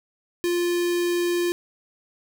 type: tone with notch filter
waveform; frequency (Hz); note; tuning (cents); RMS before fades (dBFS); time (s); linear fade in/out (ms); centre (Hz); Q
square; 349.2; F4; 0; -23; 0.44-1.52; 0; 940; 1.7
effects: none